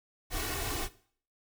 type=noise with comb filter; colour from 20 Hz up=pink; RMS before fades=-34 dBFS; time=0.3-0.89 s; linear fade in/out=50 ms; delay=2.7 ms; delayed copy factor=+1; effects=noise-tail reverb RT60 0.5 s tail -17 dB re dry